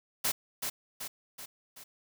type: noise with echo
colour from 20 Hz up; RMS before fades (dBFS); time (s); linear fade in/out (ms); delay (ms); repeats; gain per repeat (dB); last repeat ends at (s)
white; -29; 0.24-0.32; 10; 380; 4; -5; 1.84
effects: none